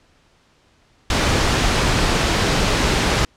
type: noise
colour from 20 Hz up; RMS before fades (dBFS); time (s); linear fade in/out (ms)
pink; -17; 1.1-3.25; 2
effects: pink hiss -57 dBFS RMS until 3.36 s + low-pass 6000 Hz 12 dB/octave